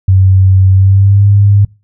sine tone with pitch glide, 94.9 to 101.13 Hz, F#2 to G#2, +44 to -46 cents, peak -3 dBFS, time 0.08-1.65 s, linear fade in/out 5 ms, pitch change +110 cents, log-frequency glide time 0.71-1.27 s, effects noise-tail reverb RT60 0.3 s tail -24 dB re dry

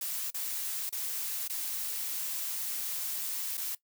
blue noise with dropouts, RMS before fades -35 dBFS, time 0.01-3.75 s, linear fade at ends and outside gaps 5 ms, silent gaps 0.305-0.343 / 0.894-0.925 / 1.479-1.496 / 3.572-3.576 s, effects noise-tail reverb RT60 0.1 s tail -18 dB re dry

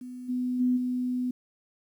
sine tone with level steps, 250 Hz, B3, 21 cents sharp, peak -37 / -26 / -21 / -26 dBFS, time 0.01-1.31 s, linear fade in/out 5 ms, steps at 0.28 / 0.59 / 0.76 s, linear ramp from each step 20 ms, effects 10-bit

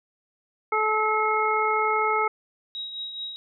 harmonic tone, 432.3 Hz, A4, 31 cents flat, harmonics 1 / 2 / 3 / 5, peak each -27 / -26 / -24 / -28 dBFS, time 0.72-2.28 s, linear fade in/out 5 ms
sine tone with tremolo, 3815 Hz, A#7, 39 cents sharp, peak -29 dBFS, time 2.75-3.36 s, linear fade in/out 0 ms, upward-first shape triangle, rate 4.7 Hz, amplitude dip 55%
effects none

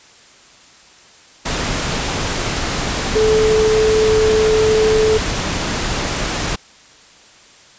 sine tone in noise, 434.7 Hz, A4, 21 cents flat, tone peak -11 dBFS, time 3.15-5.18 s, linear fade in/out 10 ms, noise pink, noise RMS -20 dBFS, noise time 1.45-6.56 s, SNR +6 dB, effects white hiss -45 dBFS RMS until 7.78 s + resampled to 16000 Hz

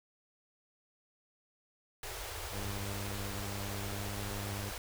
pink band-stop noise, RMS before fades -42 dBFS, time 2.03-4.78 s, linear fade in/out 2 ms, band 110 to 360 Hz, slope 48 dB/octave
sawtooth tone with pitch glide, 100 to 100.75 Hz, G2 to G2, +35 to +48 cents, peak -35 dBFS, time 2.51-4.73 s, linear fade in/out 50 ms, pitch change +13 cents, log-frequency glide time 3.62-4.27 s
effects none

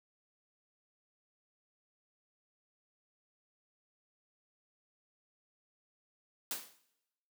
white noise with exponential decay, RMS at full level -35 dBFS, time 6.51-6.79 s, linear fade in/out 1 ms, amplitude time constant 60 ms, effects noise-tail reverb RT60 0.9 s tail -18 dB re dry + high-pass 200 Hz 12 dB/octave

